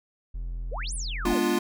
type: tone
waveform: triangle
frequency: 42.52 Hz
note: F1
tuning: 46 cents flat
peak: -28 dBFS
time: 0.34-1.34 s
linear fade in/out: 10 ms
type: exponential two-way sweep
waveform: sine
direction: up then down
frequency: 393.1 to 10680 to 395.8 Hz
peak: -33 dBFS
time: 0.71-1.4 s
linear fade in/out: 20 ms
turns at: 0.94 s
type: chord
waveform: square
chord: G# diminished seventh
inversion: none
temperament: equal with one note detuned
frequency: 207.7 / 244.5 / 293.7 / 349.2 Hz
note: G#3 / B3 / D4 / F4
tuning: 0 / -17 / 0 / 0 cents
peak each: -31 / -29 / -30 / -26 dBFS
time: 1.25-1.59 s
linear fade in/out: 5 ms
effects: none